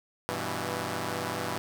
5% pulse chord, E minor, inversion first, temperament equal with one note detuned, 98 / 123.11 / 164.81 Hz, G2 / B2 / E3, 0 / -5 / 0 cents, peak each -24 dBFS, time 0.29-1.58 s, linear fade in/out 0 ms, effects none

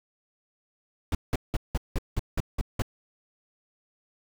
brown noise bursts, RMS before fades -25 dBFS, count 9, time 1.12-2.821 s, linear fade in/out 2 ms, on 29 ms, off 180 ms, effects none

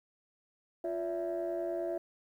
sine tone cluster, 349 / 572 / 662 Hz, F4 / D5 / E5, -1 / -46 / +7 cents, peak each -35 / -39 / -34 dBFS, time 0.84-1.98 s, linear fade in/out 5 ms, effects tanh soft clip ceiling -27 dBFS + 11-bit

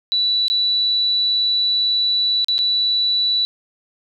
sine tone with dropouts, 3951 Hz, B7, in tune, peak -15 dBFS, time 0.12-3.45 s, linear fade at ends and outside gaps 0 ms, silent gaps 0.482-0.5 / 2.445-2.484 / 2.581-2.589 s, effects none

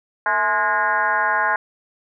sine tone with frequency modulation, 1244.5 Hz, D#6, in tune, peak -16 dBFS, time 0.26-1.56 s, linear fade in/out 2 ms, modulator 198 Hz, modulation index 2.6, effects none

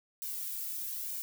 violet noise with flanger, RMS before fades -38 dBFS, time 0.22-1.22 s, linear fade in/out 0 ms, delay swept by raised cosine 1.5 to 2.5 ms, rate 1.1 Hz, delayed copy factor -0.8, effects none

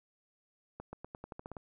accelerating click train, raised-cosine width 1 ms, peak -29 dBFS, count 10, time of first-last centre 0.8-1.568 s, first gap 130 ms, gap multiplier 0.89, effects none

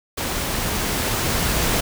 pink noise with level ramp, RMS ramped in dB -25 to -20 dBFS, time 0.17-1.81 s, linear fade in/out 10 ms, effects none

